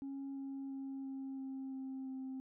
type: tone with pitch steps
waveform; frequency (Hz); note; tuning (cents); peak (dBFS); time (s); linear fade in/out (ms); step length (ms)
sine; 274.3 / 272.4 / 270.5 / 268.7 / 266.8 / 265 / 263.1; C#4 / C#4 / C#4 / C4 / C4 / C4 / C4; -18 / -30 / -42 / +46 / +34 / +22 / +10; -39; 0.02-2.4; 0; 340
effects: tanh soft clip ceiling -39 dBFS